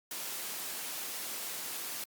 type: noise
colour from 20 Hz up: white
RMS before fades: -39 dBFS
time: 0.11-2.04 s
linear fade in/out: 2 ms
effects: high-pass 200 Hz 12 dB/octave + Opus 48 kbps